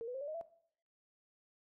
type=tone with pitch steps; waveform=sine; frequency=459.2 / 495 / 533.6 / 575.2 / 620.1 / 668.4 Hz; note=A#4 / B4 / C5 / D5 / D#5 / E5; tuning=-26 / +4 / +34 / -36 / -6 / +24 cents; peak=-39 dBFS; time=0.01-0.412 s; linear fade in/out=0 ms; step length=67 ms; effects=noise-tail reverb RT60 0.6 s tail -17 dB re dry